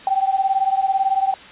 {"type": "beating tone pair", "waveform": "sine", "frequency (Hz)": [769, 787], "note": ["G5", "G5"], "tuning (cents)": [-33, 7], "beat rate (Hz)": 18, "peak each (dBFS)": [-18, -20], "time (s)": [0.07, 1.34], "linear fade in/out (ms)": 2, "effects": ["white hiss -40 dBFS RMS until 1.51 s", "resampled to 8000 Hz"]}